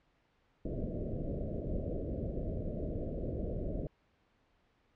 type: low-pass noise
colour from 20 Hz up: pink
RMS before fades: -37 dBFS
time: 0.65-3.87 s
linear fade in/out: 2 ms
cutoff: 650 Hz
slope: 96 dB/octave
effects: pink hiss -72 dBFS RMS until 4.95 s + low-pass 3000 Hz 12 dB/octave